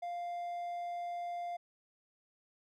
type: tone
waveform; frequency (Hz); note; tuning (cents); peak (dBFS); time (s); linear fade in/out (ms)
triangle; 698.5; F5; 0; -35; 0.02-1.57; 10
effects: none